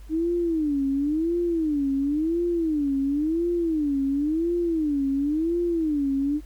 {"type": "tone with vibrato", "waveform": "sine", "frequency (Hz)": 307.9, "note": "D#4", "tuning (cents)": -18, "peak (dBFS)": -21, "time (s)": [0.09, 6.41], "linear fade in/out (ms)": 50, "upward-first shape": "sine", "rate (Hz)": 0.95, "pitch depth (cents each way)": 210, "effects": ["added 50 Hz sine -40 dBFS peak until 6.45 s", "pink hiss -57 dBFS RMS until 6.45 s"]}